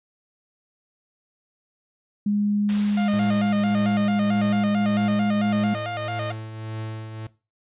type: tone with pitch glide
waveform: sine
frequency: 206 to 209.2 Hz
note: G#3 to G#3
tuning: -14 to +13 cents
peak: -19 dBFS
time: 2.26-5.74 s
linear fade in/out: 5 ms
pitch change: +27 cents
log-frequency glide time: 4.51-5.6 s
type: noise with exponential decay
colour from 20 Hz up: white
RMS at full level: -33 dBFS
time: 2.69-6.33 s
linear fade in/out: 0 ms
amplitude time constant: 790 ms
type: tone with vibrato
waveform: sawtooth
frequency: 657 Hz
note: E5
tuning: 6 cents flat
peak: -24 dBFS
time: 2.97-6.32 s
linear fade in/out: 5 ms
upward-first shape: square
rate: 4.5 Hz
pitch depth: 120 cents each way
type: tone with tremolo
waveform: 45% pulse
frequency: 110 Hz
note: A2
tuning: in tune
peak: -28 dBFS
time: 3.13-7.27 s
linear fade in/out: 5 ms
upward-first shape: triangle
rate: 1.7 Hz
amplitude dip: 55%
effects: noise-tail reverb RT60 0.3 s tail -19 dB re dry + resampled to 8000 Hz